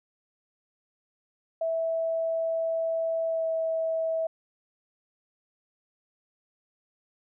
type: tone with pitch glide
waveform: sine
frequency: 655 to 649.3 Hz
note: E5 to E5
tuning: -11 to -26 cents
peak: -25 dBFS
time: 1.61-4.27 s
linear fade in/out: 5 ms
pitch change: -15 cents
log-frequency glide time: 3.27-3.47 s
effects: none